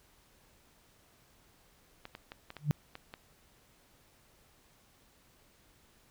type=clicks; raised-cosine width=0.3 ms; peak=-28 dBFS; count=7; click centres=2.054 / 2.151 / 2.319 / 2.504 / 2.567 / 2.954 / 3.139 s
type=tone with exponential growth; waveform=sine; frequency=148.2 Hz; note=D3; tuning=16 cents sharp; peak=-20 dBFS; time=2.59-2.71 s; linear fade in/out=0 ms; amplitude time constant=24 ms
effects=pink hiss -65 dBFS RMS until 6.1 s